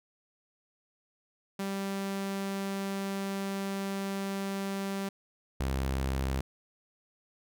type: tone pair in turn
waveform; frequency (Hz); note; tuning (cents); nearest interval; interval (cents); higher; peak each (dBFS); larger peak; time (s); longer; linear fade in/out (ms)
sawtooth; 196 / 66.45; G3 / C2; 0 / +27; octave + perfect fifth; 1873; first; -28 / -25; second; 1.59-5.09 / 5.6-6.41; first; 5
effects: none